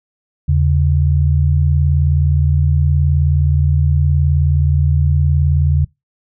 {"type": "tone pair together", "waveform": "sine", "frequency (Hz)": [80.95, 140.1], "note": ["E2", "C#3"], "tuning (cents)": [-31, 19], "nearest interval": "major sixth", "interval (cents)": 950, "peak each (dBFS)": [-12, -14], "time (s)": [0.48, 5.85], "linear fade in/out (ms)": 10, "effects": ["noise-tail reverb RT60 0.2 s tail -24 dB re dry"]}